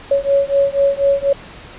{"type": "beating tone pair", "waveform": "sine", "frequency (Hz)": [555, 559.1], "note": ["C#5", "C#5"], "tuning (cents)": [2, 15], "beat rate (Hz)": 4.1, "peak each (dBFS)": -15, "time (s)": [0.11, 1.33], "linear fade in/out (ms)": 5, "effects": ["pink hiss -37 dBFS RMS until 1.78 s", "resampled to 8000 Hz"]}